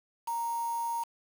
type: tone with quantisation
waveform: sine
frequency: 932.3 Hz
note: A#5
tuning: in tune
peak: -30 dBFS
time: 0.27-1.04 s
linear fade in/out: 10 ms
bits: 7
effects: none

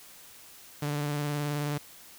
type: tone with vibrato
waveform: sawtooth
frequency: 146.6 Hz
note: D3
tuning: 3 cents flat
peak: -25 dBFS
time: 0.82-1.78 s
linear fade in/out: 5 ms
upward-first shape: sine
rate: 19 Hz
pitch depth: 26 cents each way
effects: white hiss -51 dBFS RMS until 2.18 s

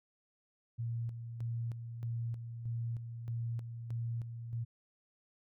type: tone with tremolo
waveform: sine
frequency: 116.54 Hz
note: A#2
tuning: in tune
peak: -34 dBFS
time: 0.78-4.65 s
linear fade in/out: 20 ms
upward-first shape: square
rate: 1.6 Hz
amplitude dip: 55%
effects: none

